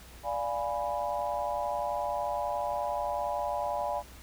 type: chord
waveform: sine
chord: D diminished seventh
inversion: none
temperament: equal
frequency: 587.3 / 698.5 / 830.6 / 987.8 Hz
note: D5 / F5 / Ab5 / Cb6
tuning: 0 / 0 / 0 / 0 cents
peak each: -34 / -35 / -34 / -36 dBFS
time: 0.23-4.03 s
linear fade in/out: 50 ms
effects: added 60 Hz sine -51 dBFS peak until 4.22 s + pink hiss -52 dBFS RMS until 4.22 s